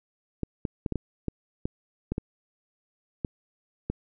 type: clicks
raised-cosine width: 3 ms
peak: -15 dBFS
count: 11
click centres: 0.433 / 0.652 / 0.862 / 0.923 / 0.957 / 1.283 / 1.655 / 2.12 / 2.181 / 3.248 / 3.9 s
effects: none